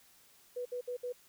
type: tone bursts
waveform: sine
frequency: 492.5 Hz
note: B4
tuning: 5 cents flat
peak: -35 dBFS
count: 4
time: 0.56-1.126 s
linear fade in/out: 10 ms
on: 95 ms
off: 62 ms
effects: white hiss -63 dBFS RMS until 1.28 s